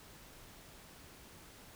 silence, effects pink hiss -56 dBFS RMS until 1.75 s

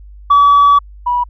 sine tone pair in turn, 1143 / 974.6 Hz, D6 / B5, -47 / -23 cents, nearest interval minor third, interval 276 cents, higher first, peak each -3 / -11 dBFS, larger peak first, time 0.3-0.79 / 1.06-1.24 s, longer first, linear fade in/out 10 ms, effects tanh soft clip ceiling -3 dBFS + added 50 Hz sine -33 dBFS peak until 1.29 s

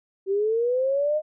sine linear sweep, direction up, 380 to 622.3 Hz, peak -20 dBFS, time 0.26-1.22 s, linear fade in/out 50 ms, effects none

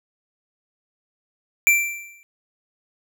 square tone with exponential decay, 2349 Hz, D7, in tune, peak -11 dBFS, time 1.67-2.23 s, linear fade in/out 0 ms, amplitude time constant 120 ms, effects none

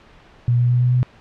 sine tone with pitch steps, 120.7 / 121.82 / 122.95 / 124.09 / 125.25 Hz, B2 / B2 / B2 / B2 / B2, -39 / -23 / -7 / +9 / +25 cents, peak -13 dBFS, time 0.48-1.03 s, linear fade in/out 0 ms, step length 110 ms, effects pink hiss -48 dBFS RMS until 1.2 s + low-pass 3000 Hz 12 dB/octave

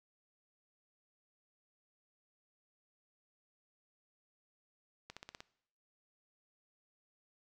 accelerating click train, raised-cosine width 0.2 ms, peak -29 dBFS, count 6, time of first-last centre 5.1-5.405 s, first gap 66 ms, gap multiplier 0.96, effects noise-tail reverb RT60 0.7 s tail -20 dB re dry

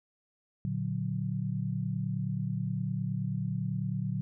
sine chord, Bb augmented, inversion none, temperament equal with one note detuned, 116.54 / 146.16 / 185 Hz, Bb2 / D3 / F#3, 0 / -8 / 0 cents, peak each -34 dBFS, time 0.65-4.21 s, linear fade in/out 0 ms, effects none

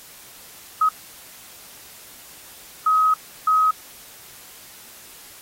sine tone bursts at uneven times, 1268 Hz, D#6, 32 cents sharp, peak -14 dBFS, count 3, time 0.81-0.89 / 2.86-3.14 / 3.47-3.71 s, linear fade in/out 5 ms, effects white hiss -44 dBFS RMS until 5.41 s + AAC 48 kbps

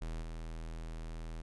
square tone with level steps, 40.58 Hz, E1, 26 cents flat, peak -38 / -41 dBFS, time 0.01-1.42 s, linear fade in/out 10 ms, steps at 0.21 s, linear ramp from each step 20 ms, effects resampled to 24000 Hz

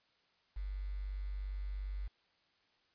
sine tone with quantisation, 48.63 Hz, G1, 13 cents flat, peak -37 dBFS, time 0.56-2.08 s, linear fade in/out 10 ms, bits 10, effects white hiss -73 dBFS RMS until 2.94 s + resampled to 11025 Hz

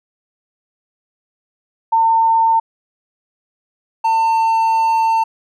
sine / triangle tone pair in turn, 904 / 899.2 Hz, A5 / A5, +47 / +37 cents, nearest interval unison, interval 10 cents, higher first, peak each -10 dBFS, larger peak neither, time 1.92-2.6 / 4.04-5.24 s, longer second, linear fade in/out 10 ms, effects none

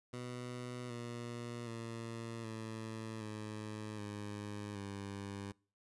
15% pulse tone with pitch steps, 123.47 / 119.2 / 115.07 / 111.08 / 107.24 / 103.53 / 99.94 Hz, B2 / A#2 / A#2 / A2 / A2 / G#2 / G2, 0 / +39 / -22 / +17 / -44 / -5 / +34 cents, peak -36 dBFS, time 0.13-5.52 s, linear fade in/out 5 ms, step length 770 ms, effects noise-tail reverb RT60 0.4 s tail -25 dB re dry + resampled to 24000 Hz

